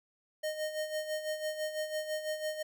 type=tone with tremolo; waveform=square; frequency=617 Hz; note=D#5; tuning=15 cents flat; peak=-32 dBFS; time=0.43-2.63 s; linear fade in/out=10 ms; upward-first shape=sine; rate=6 Hz; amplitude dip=65%; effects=none